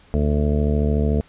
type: harmonic tone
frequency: 73.6 Hz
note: D2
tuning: 4 cents sharp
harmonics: 1 / 2 / 3 / 4 / 5 / 6 / 7 / 8 / 9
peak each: -19 / -24 / -23 / -32 / -36 / -26 / -34 / -37 / -33 dBFS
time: 0.14-1.21 s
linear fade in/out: 0 ms
effects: pink hiss -52 dBFS RMS until 1.28 s + resampled to 8000 Hz